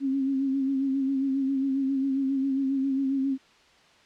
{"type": "tone with vibrato", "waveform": "sine", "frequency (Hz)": 270.4, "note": "C#4", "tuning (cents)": -43, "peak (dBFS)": -23, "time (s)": [0, 3.38], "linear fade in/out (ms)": 50, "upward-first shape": "sine", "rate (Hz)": 7.4, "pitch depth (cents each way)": 40, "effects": ["white hiss -57 dBFS RMS until 4.05 s", "low-pass 4000 Hz 12 dB/octave"]}